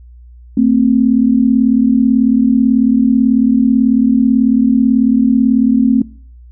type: tone pair together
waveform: sine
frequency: 225 / 263.2 Hz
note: A3 / C4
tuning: +39 / +10 cents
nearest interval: minor third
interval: 271 cents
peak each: -10 dBFS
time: 0.57-6.02 s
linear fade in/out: 5 ms
effects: noise-tail reverb RT60 0.5 s tail -23 dB re dry + added 60 Hz sine -35 dBFS peak until 6.51 s